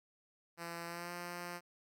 5% pulse tone with pitch glide, 169.7 to 175.08 Hz, F3 to F3, -49 to +5 cents, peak -31 dBFS, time 0.57-1.61 s, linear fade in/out 50 ms, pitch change +54 cents, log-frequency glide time 0.86-1.12 s, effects none

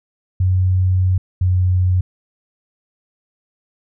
sine tone pair in turn, 92.5 / 91.38 Hz, F#2 / F#2, 0 / -21 cents, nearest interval unison, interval 21 cents, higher first, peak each -12 dBFS, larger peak neither, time 0.4-1.18 / 1.41-2.01 s, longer first, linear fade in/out 5 ms, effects none

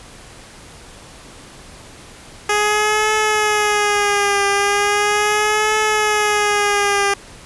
10% pulse tone with vibrato, 415.3 Hz, G#4, in tune, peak -6 dBFS, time 2.49-7.14 s, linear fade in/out 5 ms, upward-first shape triangle, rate 0.38 Hz, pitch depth 66 cents each way, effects pink hiss -40 dBFS RMS until 7.45 s + resampled to 24000 Hz

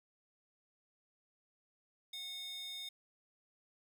square tone with high-pass filter, 730 Hz, F#5, 24 cents flat, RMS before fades -45 dBFS, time 2.13-2.89 s, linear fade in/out 5 ms, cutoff 3300 Hz, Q 7.5, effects none

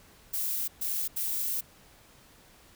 violet noise bursts at uneven times, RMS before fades -31 dBFS, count 3, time 0.33-0.68 / 0.81-1.08 / 1.16-1.61 s, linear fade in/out 10 ms, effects pink hiss -57 dBFS RMS until 2.75 s

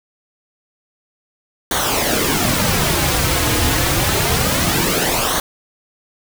pink noise with flanger, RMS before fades -17 dBFS, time 1.71-5.4 s, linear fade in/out 2 ms, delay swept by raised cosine 0.39 to 5.19 ms, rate 0.27 Hz, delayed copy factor -0.65, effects none

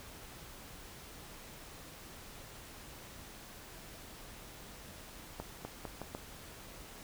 accelerating click train, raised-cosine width 1 ms, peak -26 dBFS, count 5, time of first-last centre 5.4-6.149 s, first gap 250 ms, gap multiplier 0.81, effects pink hiss -51 dBFS RMS until 7.03 s

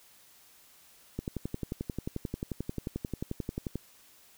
click train, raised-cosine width 3 ms, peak -20 dBFS, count 30, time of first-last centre 1.19-3.756 s, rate 11.3 Hz, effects white hiss -59 dBFS RMS until 4.37 s

